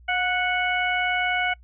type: harmonic tone with a mistuned harmonic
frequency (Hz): 738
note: F#5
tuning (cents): -5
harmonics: 1 / 2 / 3 / 4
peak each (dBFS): -26 / -26 / -25 / -32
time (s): 0.08-1.54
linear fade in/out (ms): 10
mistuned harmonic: 1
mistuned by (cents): -36
effects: noise-tail reverb RT60 0.1 s tail -26 dB re dry + added 60 Hz sine -47 dBFS peak until 1.63 s